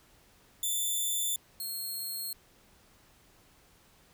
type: tone pair in turn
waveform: 5% pulse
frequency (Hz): 3532 / 4254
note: A7 / C8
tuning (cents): +6 / +28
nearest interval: minor third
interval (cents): 322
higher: second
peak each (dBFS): -21 / -28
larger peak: first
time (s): 0.63-1.36 / 1.6-2.33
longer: neither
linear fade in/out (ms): 2
effects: pink hiss -62 dBFS RMS until 4.13 s